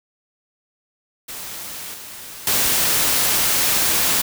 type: noise with level steps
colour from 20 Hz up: white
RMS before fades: -32 / -36 / -18 dBFS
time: 1.28-4.22 s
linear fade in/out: 10 ms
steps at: 1.94 / 2.47 s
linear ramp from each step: 2 ms
effects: none